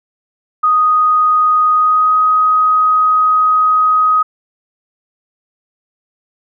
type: tone with pitch glide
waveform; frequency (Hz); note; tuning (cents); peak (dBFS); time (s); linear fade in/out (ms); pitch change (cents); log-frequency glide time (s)
sine; 1244.5 to 1256.8; D#6 to D#6; 0 to +17; -8; 0.63-4.23; 10; +17; 1.74-2.15
effects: none